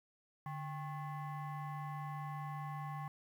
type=tone with frequency modulation; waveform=sine; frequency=147.5 Hz; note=D3; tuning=8 cents sharp; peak=-39 dBFS; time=0.46-3.08 s; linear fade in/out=2 ms; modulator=940 Hz; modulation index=1; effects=tanh soft clip ceiling -36 dBFS + 11-bit